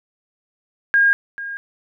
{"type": "tone with echo", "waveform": "sine", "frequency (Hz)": 1622, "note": "G#6", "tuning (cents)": -41, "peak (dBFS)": -11, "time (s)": [0.94, 1.13], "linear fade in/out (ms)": 0, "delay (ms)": 440, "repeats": 1, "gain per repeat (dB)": -15, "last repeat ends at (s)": 1.57, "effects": []}